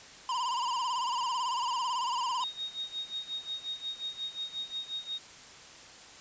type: tone with vibrato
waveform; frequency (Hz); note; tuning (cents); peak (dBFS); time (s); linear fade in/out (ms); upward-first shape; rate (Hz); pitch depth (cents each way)
square; 987.8; B5; 0; -30; 0.29-2.44; 2; sine; 18; 100
type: click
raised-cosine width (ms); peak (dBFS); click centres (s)
0.3; -35; 2.312
type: tone with tremolo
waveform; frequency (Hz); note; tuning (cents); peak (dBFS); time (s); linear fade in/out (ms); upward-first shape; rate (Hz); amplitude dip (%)
sine; 3729; A#7; 0; -32; 2.41-5.19; 20; sine; 5.6; 85
effects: white hiss -50 dBFS RMS until 6.2 s + resampled to 16000 Hz

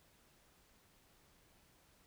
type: silence
effects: pink hiss -69 dBFS RMS until 2.06 s

